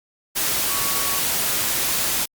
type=tone in noise; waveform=sine; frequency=1122 Hz; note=C#6; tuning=21 cents sharp; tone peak=-31 dBFS; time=0.69-1.2 s; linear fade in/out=20 ms; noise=white; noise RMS=-22 dBFS; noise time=0.35-2.26 s; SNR=-12 dB; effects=Opus 48 kbps